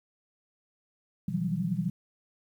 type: tone cluster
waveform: sine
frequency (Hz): 123.7 / 153.5 / 166.7 / 182.3 / 193.9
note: B2 / D#3 / E3 / F#3 / G3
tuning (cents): +3 / -23 / +20 / -25 / -19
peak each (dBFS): -37 / -38 / -31 / -33 / -33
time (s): 1.28-1.9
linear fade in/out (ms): 5
effects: 10-bit